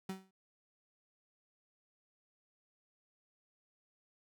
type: tone with exponential decay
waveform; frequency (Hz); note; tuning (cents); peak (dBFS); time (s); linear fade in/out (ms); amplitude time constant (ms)
35% pulse; 190; F#3; +46; -34; 0.09-0.31; 5; 46
effects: none